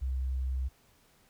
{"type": "tone", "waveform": "sine", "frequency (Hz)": 65.1, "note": "C2", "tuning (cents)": -8, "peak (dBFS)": -28, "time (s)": [0.01, 0.69], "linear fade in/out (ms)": 20, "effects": ["tanh soft clip ceiling -25 dBFS", "pink hiss -65 dBFS RMS until 1.29 s"]}